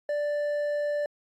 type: tone with hard clipping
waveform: sine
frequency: 587.3 Hz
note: D5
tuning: in tune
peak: -27 dBFS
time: 0.09-1.06 s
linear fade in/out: 2 ms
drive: 5 dB
effects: AAC 64 kbps